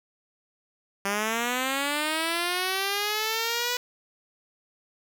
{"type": "linear sweep", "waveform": "5% pulse", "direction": "up", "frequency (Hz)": [196, 493.9], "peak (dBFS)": -14, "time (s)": [1.05, 3.77], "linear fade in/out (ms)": 2, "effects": []}